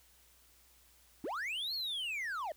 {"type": "linear two-way sweep", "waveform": "triangle", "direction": "up then down", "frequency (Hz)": [230.9, 4417, 571], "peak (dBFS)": -34, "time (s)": [1.24, 2.52], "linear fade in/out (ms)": 2, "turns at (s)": 1.74, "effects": ["added 60 Hz sine -69 dBFS peak until 2.56 s", "white hiss -65 dBFS RMS until 2.56 s"]}